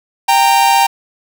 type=tone pair together; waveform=45% pulse; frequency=789 / 924 Hz; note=G5 / A#5; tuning=+11 / -16 cents; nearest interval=minor third; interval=273 cents; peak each=-11 dBFS; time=0.28-0.87 s; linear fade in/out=10 ms; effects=none